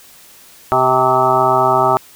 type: harmonic tone with a mistuned harmonic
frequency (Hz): 128.9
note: C3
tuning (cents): -26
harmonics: 1 / 2 / 3 / 5 / 6 / 7 / 8 / 9 / 10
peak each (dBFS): -25 / -28 / -19 / -17 / -17 / -17 / -27 / -18 / -18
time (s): 0.72-1.97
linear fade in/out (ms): 0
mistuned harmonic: 6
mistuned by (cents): +26
effects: white hiss -43 dBFS RMS until 2.15 s